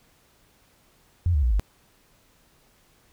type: tone with pitch steps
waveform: sine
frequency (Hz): 87.31 / 72.58 / 60.33 / 50.15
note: F2 / D2 / B1 / G1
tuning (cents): 0 / -20 / -40 / +40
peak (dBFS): -18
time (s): 1.26-1.596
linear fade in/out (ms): 0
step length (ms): 84
effects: pink hiss -61 dBFS RMS until 3.12 s